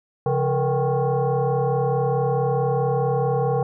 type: tone with frequency modulation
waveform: sine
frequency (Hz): 171.7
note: F3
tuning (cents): -29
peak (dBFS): -18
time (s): 0.26-3.63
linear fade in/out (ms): 2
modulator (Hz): 308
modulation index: 2.1
effects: none